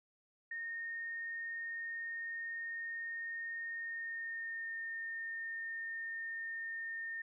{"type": "tone with pitch glide", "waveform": "sine", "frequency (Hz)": [1841, 1824.1], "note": ["A#6", "A#6"], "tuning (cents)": [-22, -38], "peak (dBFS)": -39, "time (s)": [0.51, 7.22], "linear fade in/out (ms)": 5, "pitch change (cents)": -16, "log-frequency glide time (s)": [3.75, 4.78], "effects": []}